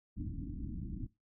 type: low-pass noise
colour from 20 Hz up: pink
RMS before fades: -41 dBFS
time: 0.16-1.07 s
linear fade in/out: 10 ms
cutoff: 320 Hz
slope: 96 dB/octave
effects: noise-tail reverb RT60 0.2 s tail -17 dB re dry